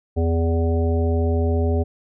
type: harmonic tone with a mistuned harmonic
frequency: 83 Hz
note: E2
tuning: 12 cents sharp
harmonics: 1 / 3 / 5 / 7 / 9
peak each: -18 / -26 / -25 / -30 / -33 dBFS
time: 0.16-1.84 s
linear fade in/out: 20 ms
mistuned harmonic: 5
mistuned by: -17 cents
effects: none